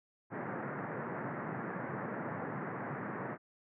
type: band-pass noise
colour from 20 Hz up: pink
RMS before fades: -40 dBFS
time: 0.3-3.38 s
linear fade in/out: 50 ms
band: 120 to 1900 Hz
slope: 48 dB/octave
effects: none